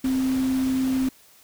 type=tone in noise; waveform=sine; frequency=261.6 Hz; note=C4; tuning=in tune; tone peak=-20 dBFS; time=0.04-1.09 s; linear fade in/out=5 ms; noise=pink; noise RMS=-37 dBFS; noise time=0.04-1.09 s; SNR=+14 dB; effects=white hiss -54 dBFS RMS until 1.43 s